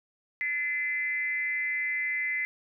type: tone with frequency modulation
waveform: sine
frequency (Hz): 2043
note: C7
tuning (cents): -42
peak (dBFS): -27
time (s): 0.41-2.45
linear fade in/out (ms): 0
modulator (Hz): 311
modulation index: 0.47
effects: none